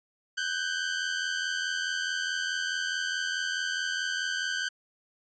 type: tone pair together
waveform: sawtooth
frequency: 1498 / 1582.7 Hz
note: F#6 / G6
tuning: +21 / +16 cents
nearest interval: minor second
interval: 95 cents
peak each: -28 dBFS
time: 0.37-4.69 s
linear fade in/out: 10 ms
effects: resampled to 16000 Hz